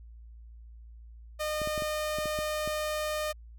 sawtooth tone, 610 Hz, D#5, 34 cents flat, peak -26 dBFS, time 1.39-3.33 s, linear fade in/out 20 ms
clicks, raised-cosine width 3 ms, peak -26 dBFS, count 8, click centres 1.617 / 1.674 / 1.778 / 1.822 / 2.186 / 2.257 / 2.389 / 2.676 s
effects added 57 Hz sine -46 dBFS peak until 3.58 s

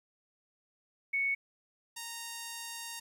sine / 5% pulse tone pair in turn, 2217 / 927.6 Hz, C#7 / A#5, 0 / -9 cents, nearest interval octave + minor third, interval 1509 cents, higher first, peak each -28 dBFS, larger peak neither, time 1.13-1.35 / 1.96-3 s, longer second, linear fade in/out 10 ms, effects 11-bit

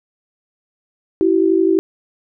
sine tone pair together, 329.6 / 381.4 Hz, E4 / G4, 0 / -47 cents, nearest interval minor third, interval 253 cents, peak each -14 dBFS, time 1.21-1.79 s, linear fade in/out 0 ms, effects none

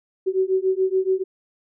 sine beating tone pair, 374.5 / 381.5 Hz, F#4 / G4, +21 / -47 cents, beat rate 7 Hz, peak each -21 dBFS, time 0.26-1.24 s, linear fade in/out 20 ms, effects none

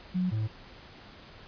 sine / triangle tone pair in turn, 182.5 / 109.01 Hz, F#3 / A2, -24 / -16 cents, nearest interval major sixth, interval 892 cents, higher first, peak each -25 dBFS, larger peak neither, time 0.14-0.31 / 0.31-0.48 s, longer neither, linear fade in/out 20 ms, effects pink hiss -50 dBFS RMS until 1.47 s + resampled to 11025 Hz

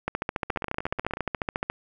two click trains, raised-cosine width 0.5 ms, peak -11 / -18 dBFS, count 24 / 12, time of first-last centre 0.08-1.7 / 0.5-1.171 s, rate 14.2 / 16.4 Hz, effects none

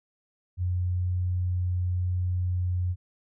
sine tone, 90.1 Hz, F#2, 45 cents flat, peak -24 dBFS, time 0.57-2.96 s, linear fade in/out 50 ms, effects none

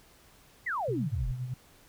sine exponential sweep, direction down, 2120 to 32 Hz, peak -29 dBFS, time 0.66-1.32 s, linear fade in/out 10 ms
sine tone with tremolo, 126.2 Hz, B2, 38 cents sharp, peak -30 dBFS, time 0.88-1.54 s, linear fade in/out 5 ms, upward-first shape sine, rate 9.6 Hz, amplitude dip 55%
effects pink hiss -59 dBFS RMS until 1.88 s

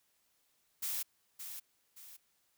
blue noise with echo, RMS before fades -37 dBFS, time 0.82-1.03 s, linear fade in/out 10 ms, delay 570 ms, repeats 2, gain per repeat -8 dB, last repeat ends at 2.17 s, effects white hiss -75 dBFS RMS until 2.57 s

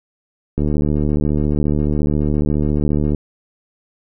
click train, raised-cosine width 3 ms, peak -6 dBFS, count 192, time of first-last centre 0.58-3.147 s, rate 74.4 Hz, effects none

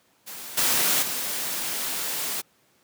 white noise with level steps, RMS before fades -38 / -22 / -29 dBFS, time 0.26-2.42 s, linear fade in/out 20 ms, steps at 0.57 / 1.02 s, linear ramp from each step 10 ms, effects pink hiss -63 dBFS RMS until 2.83 s + high-pass 150 Hz 12 dB/octave

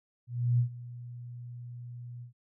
sine tone with ADSR envelope, 121.1 Hz, B2, 34 cents flat, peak -21 dBFS, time 0.27-2.33 s, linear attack 320 ms, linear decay 97 ms, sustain -19 dB, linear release 110 ms, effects none

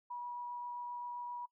sine tone with vibrato, 969 Hz, B5, 33 cents flat, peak -40 dBFS, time 0.1-1.46 s, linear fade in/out 10 ms, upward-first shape triangle, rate 7.6 Hz, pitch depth 8 cents each way, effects noise-tail reverb RT60 0.1 s tail -23 dB re dry

